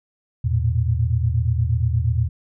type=tone cluster; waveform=sine; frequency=81.7 / 110.3 / 118.8 Hz; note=E2 / A2 / A#2; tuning=-15 / +5 / +33 cents; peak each=-21 / -22 / -21 dBFS; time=0.44-2.29 s; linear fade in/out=10 ms; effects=none